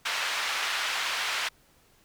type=band-pass noise; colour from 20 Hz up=white; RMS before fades=-30 dBFS; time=0.05-1.49 s; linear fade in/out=10 ms; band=1000 to 3000 Hz; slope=12 dB/octave; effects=pink hiss -62 dBFS RMS until 2.04 s